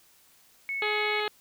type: tone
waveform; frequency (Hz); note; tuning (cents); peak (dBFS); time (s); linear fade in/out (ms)
sine; 2203; C#7; -11; -29; 0.69-1.2; 0
type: harmonic tone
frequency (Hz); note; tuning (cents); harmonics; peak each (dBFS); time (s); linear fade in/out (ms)
421.6; G#4; +26; 1 / 2 / 3 / 4 / 5 / 6 / 7 / 8 / 9 / 10; -31 / -34 / -36 / -37 / -38 / -39 / -39 / -40 / -41 / -41; 0.82-1.28; 2
effects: white hiss -60 dBFS RMS until 1.4 s